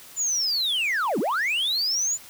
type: linear two-way sweep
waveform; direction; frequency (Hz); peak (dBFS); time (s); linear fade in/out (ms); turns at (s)
sine; down then up; 7150 to 175 to 7150; -19; 0.16-2.18; 50; 1.19
effects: tanh soft clip ceiling -21 dBFS + white hiss -46 dBFS RMS until 2.29 s